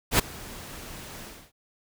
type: noise with ADSR envelope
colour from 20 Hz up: pink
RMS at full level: -18 dBFS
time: 0.11-1.52 s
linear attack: 82 ms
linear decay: 8 ms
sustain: -23 dB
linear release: 290 ms
effects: none